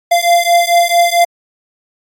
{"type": "beating tone pair", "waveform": "square", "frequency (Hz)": [689, 693.5], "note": ["F5", "F5"], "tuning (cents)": [-24, -12], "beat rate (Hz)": 4.5, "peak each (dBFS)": -12, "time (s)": [0.11, 1.25], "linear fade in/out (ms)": 10, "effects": ["AAC 64 kbps"]}